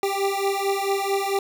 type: beating tone pair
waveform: 25% pulse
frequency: 392 / 396.5 Hz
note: G4 / G4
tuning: 0 / +20 cents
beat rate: 4.5 Hz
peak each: -21 dBFS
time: 0.03-1.39 s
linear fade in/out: 2 ms
effects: none